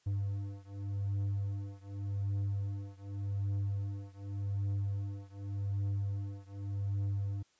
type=beating tone pair; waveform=triangle; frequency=99.3 / 100.16 Hz; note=G2 / G2; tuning=+23 / +38 cents; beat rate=0.86 Hz; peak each=-34 / -35 dBFS; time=0.06-7.43 s; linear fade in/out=10 ms; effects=white hiss -71 dBFS RMS until 7.59 s + resampled to 16000 Hz